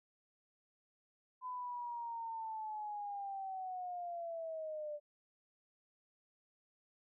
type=linear sweep; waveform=sine; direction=down; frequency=1013 to 587.3 Hz; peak=-40 dBFS; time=1.41-5 s; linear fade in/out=50 ms; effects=none